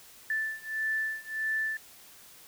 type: beating tone pair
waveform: sine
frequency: 1759 / 1760.6 Hz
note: A6 / A6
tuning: -1 / +1 cents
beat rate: 1.6 Hz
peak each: -33 / -32 dBFS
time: 0.3-1.77 s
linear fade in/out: 2 ms
effects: white hiss -53 dBFS RMS until 2.47 s